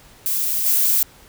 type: noise with level steps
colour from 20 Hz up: violet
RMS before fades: -21 / -17 dBFS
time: 0.26-1.03 s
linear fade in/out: 0 ms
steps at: 0.66 s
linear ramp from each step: 5 ms
effects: pink hiss -48 dBFS RMS until 1.28 s